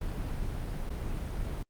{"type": "noise with dropouts", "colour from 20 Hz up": "brown", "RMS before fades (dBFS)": -34, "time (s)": [0.01, 1.63], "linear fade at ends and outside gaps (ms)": 5, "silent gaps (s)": [0.894, 0.902], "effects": ["Opus 32 kbps"]}